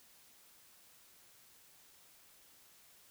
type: silence
effects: white hiss -63 dBFS RMS until 3.1 s